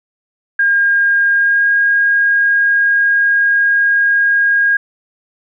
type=tone with pitch glide; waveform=sine; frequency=1616 to 1629.1 Hz; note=G#6 to G#6; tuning=-48 to -34 cents; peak=-9 dBFS; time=0.59-4.77 s; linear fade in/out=5 ms; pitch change=+14 cents; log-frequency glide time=1.35-1.67 s; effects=none